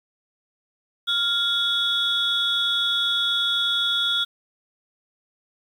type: tone cluster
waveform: sine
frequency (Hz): 1399 / 3384 / 3708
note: F6 / G#7 / A#7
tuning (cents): +3 / +32 / -10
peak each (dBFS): -26 / -21 / -25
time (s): 1.07-4.25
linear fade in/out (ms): 20
effects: tanh soft clip ceiling -13 dBFS + 8-bit